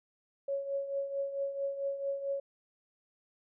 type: tone with tremolo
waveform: sine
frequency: 554.4 Hz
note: C#5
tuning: in tune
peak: -29 dBFS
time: 0.48-2.4 s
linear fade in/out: 5 ms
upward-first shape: triangle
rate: 4.5 Hz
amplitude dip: 70%
effects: none